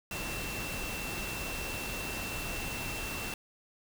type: tone in noise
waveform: sine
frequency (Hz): 2691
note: E7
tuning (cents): +35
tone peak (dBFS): -40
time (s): 0.11-3.34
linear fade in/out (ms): 2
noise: pink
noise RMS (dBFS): -38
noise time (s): 0.11-3.34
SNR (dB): -5
effects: none